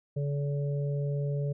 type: harmonic tone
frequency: 142.7 Hz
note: D3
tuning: 49 cents flat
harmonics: 1 / 3 / 4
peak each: -28 / -38 / -40 dBFS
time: 0.16-1.53 s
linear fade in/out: 10 ms
effects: none

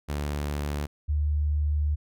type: tone pair in turn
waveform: sawtooth / sine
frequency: 73 / 74.45 Hz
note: D2 / D2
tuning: -10 / +24 cents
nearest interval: unison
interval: 34 cents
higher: second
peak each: -24 / -22 dBFS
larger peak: second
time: 0.08-0.87 / 1.08-1.96 s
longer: second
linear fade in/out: 20 ms
effects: none

